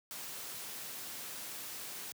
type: noise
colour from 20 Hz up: white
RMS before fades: -44 dBFS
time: 0.11-2.12 s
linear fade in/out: 0 ms
effects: high-pass 100 Hz 12 dB/octave